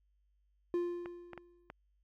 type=tone with exponential decay; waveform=triangle; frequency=349.2 Hz; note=F4; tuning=in tune; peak=-27 dBFS; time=0.74-1.71 s; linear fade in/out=1 ms; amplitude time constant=210 ms
type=clicks; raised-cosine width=0.5 ms; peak=-30 dBFS; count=4; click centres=1.059 / 1.333 / 1.377 / 1.701 s
effects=added 50 Hz sine -70 dBFS peak until 2.03 s